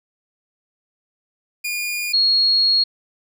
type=tone pair in turn; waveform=sawtooth / sine; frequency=2429 / 4302 Hz; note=D#7 / C8; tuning=-42 / +47 cents; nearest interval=minor seventh; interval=989 cents; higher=second; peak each=-19 / -13 dBFS; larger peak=second; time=1.64-2.13 / 2.13-2.84 s; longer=second; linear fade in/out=10 ms; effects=none